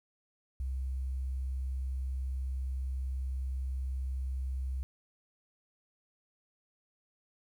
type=tone; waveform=sine; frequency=65.3 Hz; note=C2; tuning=3 cents flat; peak=-32 dBFS; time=0.6-4.83 s; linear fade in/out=0 ms; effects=11-bit